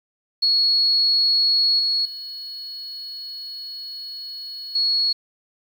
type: tone with level steps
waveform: sine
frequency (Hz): 4343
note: C#8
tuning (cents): -36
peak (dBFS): -15 / -18 / -31 / -17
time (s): 0.42-5.13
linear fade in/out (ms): 10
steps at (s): 1.79 / 2.05 / 4.75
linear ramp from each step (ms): 5
effects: 8-bit